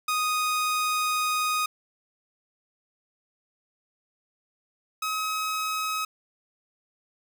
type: tone pair in turn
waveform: sawtooth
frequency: 1244.5 / 1273.6 Hz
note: D#6 / D#6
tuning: 0 / +40 cents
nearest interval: unison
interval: 40 cents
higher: second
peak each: -20 / -23 dBFS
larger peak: first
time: 0.08-1.66 / 5.02-6.05 s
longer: first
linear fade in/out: 5 ms
effects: none